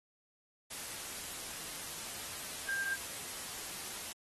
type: tone in noise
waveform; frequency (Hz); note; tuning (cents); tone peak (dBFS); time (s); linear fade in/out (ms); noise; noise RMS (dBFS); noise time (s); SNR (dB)
sine; 1592; G6; +26; -33; 2.68-2.96; 10; white; -43; 0.7-4.13; +7
effects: AAC 32 kbps